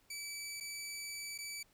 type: tone with dropouts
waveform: 15% pulse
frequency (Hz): 2303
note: D7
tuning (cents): -34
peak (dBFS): -35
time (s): 0.1-1.63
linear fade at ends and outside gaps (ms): 5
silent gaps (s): 0.602-0.607 / 1.379-1.386
effects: pink hiss -70 dBFS RMS until 1.73 s